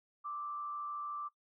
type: tone with frequency modulation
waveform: sine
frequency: 1174.7 Hz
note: D6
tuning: in tune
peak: -38 dBFS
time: 0.24-1.29 s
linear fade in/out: 20 ms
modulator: 106 Hz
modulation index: 0.43
effects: noise-tail reverb RT60 0.1 s tail -18 dB re dry